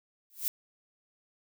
violet noise with exponential growth, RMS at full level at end -26 dBFS, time 0.3-0.48 s, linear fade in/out 0 ms, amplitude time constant 38 ms, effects none

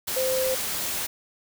sine tone in noise, 519 Hz, C5, 14 cents flat, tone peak -23 dBFS, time 0.16-0.55 s, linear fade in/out 10 ms, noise white, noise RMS -29 dBFS, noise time 0.07-1.07 s, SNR +3 dB, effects none

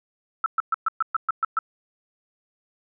sine tone bursts, 1318.5 Hz, E6, in tune, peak -18 dBFS, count 9, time 0.44-1.589 s, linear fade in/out 2 ms, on 21 ms, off 120 ms, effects none

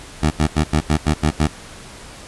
15% pulse tone bursts, 76.8 Hz, D#2, 22 cents flat, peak -7 dBFS, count 8, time 0.22-1.479 s, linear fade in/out 20 ms, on 90 ms, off 77 ms, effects pink hiss -38 dBFS RMS until 2.27 s + resampled to 24000 Hz

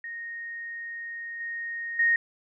sine tone with level steps, 1860 Hz, A#6, 4 cents flat, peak -34 / -31 / -19 dBFS, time 0.04-2.16 s, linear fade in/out 2 ms, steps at 1.4 / 1.99 s, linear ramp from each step 5 ms, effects none

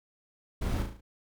brown noise with echo, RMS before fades -30 dBFS, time 0.61-0.83 s, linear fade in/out 10 ms, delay 36 ms, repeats 5, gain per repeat -5 dB, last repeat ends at 1.01 s, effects none

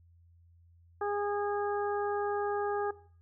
harmonic tone, 409.6 Hz, G#4, 24 cents flat, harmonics 1 / 2 / 3 / 4, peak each -33 / -34 / -39 / -43 dBFS, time 1.01-2.91 s, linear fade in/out 5 ms, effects noise-tail reverb RT60 0.5 s tail -18 dB re dry + added 85 Hz sine -58 dBFS peak until 3.21 s

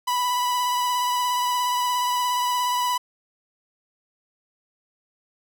45% pulse tone with vibrato, 987.8 Hz, B5, in tune, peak -21 dBFS, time 0.07-2.98 s, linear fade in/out 10 ms, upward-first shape sine, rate 17 Hz, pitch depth 17 cents each way, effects none

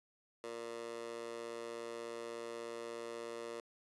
15% pulse tone with high-pass filter, 116.6 Hz, A#2, 1 cent sharp, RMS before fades -45 dBFS, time 0.44-3.6 s, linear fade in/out 0 ms, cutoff 490 Hz, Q 2.2, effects resampled to 24000 Hz

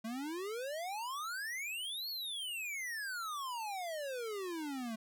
square exponential two-way sweep, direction up then down, 216.1 to 4463 to 216.1 Hz, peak -39 dBFS, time 0.04-4.96 s, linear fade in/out 10 ms, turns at 2.09 s, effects none

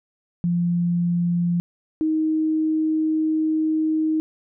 sine tone pair in turn, 173.5 / 314 Hz, F3 / D#4, -11 / +16 cents, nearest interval minor seventh, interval 1027 cents, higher second, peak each -18 dBFS, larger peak neither, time 0.44-1.6 / 2.01-4.2 s, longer second, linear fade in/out 0 ms, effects none

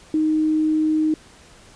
sine tone, 311.1 Hz, D#4, in tune, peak -16 dBFS, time 0.14-1.14 s, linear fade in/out 2 ms, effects pink hiss -48 dBFS RMS until 1.75 s + resampled to 22050 Hz

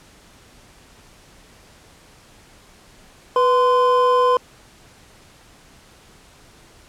triangle tone pair together, 493.9 / 1030.9 Hz, B4 / C6, 0 / -26 cents, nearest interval octave + minor second, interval 1274 cents, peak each -14 dBFS, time 3.36-4.37 s, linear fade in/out 2 ms, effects pink hiss -49 dBFS RMS until 6.88 s + low-pass 10000 Hz 12 dB/octave

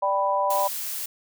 sine chord, G major, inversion second, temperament equal, 587.3 / 784 / 987.8 Hz, D5 / G5 / B5, 0 / 0 / 0 cents, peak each -25 / -27 / -23 dBFS, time 0.02-0.68 s, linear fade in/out 10 ms
blue noise, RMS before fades -31 dBFS, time 0.5-1.06 s, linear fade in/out 5 ms
effects none

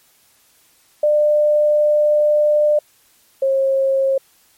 sine tone pair in turn, 598 / 538.7 Hz, D5 / C#5, +31 / -50 cents, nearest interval major second, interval 181 cents, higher first, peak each -11 / -13 dBFS, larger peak first, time 1.03-2.79 / 3.42-4.18 s, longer first, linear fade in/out 5 ms, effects white hiss -55 dBFS RMS until 4.57 s + MP3 64 kbps

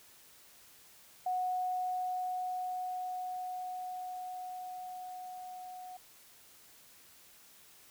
sine tone with level ramp, 734 Hz, F#5, 14 cents flat, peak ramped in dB -30 to -44 dBFS, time 1.26-5.97 s, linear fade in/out 5 ms, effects white hiss -59 dBFS RMS until 7.9 s

